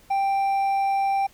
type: tone with hard clipping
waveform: triangle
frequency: 786 Hz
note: G5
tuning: 4 cents sharp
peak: -21 dBFS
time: 0.1-1.27 s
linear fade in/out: 10 ms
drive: 7 dB
effects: pink hiss -55 dBFS RMS until 1.33 s